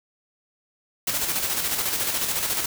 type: noise with tremolo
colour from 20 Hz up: white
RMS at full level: -24 dBFS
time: 1.07-2.66 s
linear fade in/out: 5 ms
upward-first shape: square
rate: 14 Hz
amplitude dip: 40%
effects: none